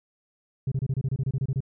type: tone bursts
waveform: sine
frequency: 133.3 Hz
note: C3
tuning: 33 cents sharp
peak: -20 dBFS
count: 13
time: 0.67-1.605 s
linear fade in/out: 5 ms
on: 47 ms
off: 27 ms
effects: tanh soft clip ceiling -22 dBFS